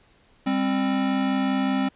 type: tone pair together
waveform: square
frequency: 198.98 / 264.2 Hz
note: G3 / C4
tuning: +26 / +17 cents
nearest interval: perfect fourth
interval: 491 cents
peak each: -27 / -23 dBFS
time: 0.46-1.89 s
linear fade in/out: 10 ms
effects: pink hiss -59 dBFS RMS until 1.95 s + resampled to 8000 Hz